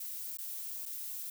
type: noise with dropouts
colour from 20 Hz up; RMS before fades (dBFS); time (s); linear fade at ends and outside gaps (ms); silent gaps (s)
violet; -41; 0-1.3; 5; 0.372-0.385 / 0.856-0.86
effects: none